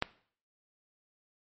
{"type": "click", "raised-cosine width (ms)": 0.3, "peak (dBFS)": -11, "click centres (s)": 0.024, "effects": ["noise-tail reverb RT60 0.5 s tail -18 dB re dry", "MP3 32 kbps"]}